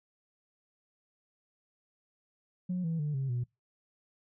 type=tone with pitch steps; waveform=sine; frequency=181 / 164.07 / 148.73 / 134.82 / 122.21 Hz; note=F#3 / E3 / D3 / C#3 / B2; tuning=-38 / -8 / +22 / -48 / -18 cents; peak=-28 dBFS; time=2.69-3.44 s; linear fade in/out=10 ms; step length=150 ms; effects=noise-tail reverb RT60 0.2 s tail -24 dB re dry + tanh soft clip ceiling -27 dBFS